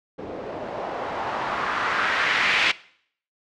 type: noise with low-pass filter sweep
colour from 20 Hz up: blue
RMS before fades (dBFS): -25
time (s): 0.18-2.72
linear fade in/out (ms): 10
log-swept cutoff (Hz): 410 to 2500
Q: 1.8
effects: noise-tail reverb RT60 0.6 s tail -20 dB re dry + low-pass 5000 Hz 12 dB/octave